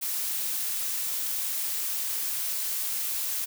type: noise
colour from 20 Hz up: blue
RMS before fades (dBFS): -30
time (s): 0.01-3.46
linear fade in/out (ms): 20
effects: none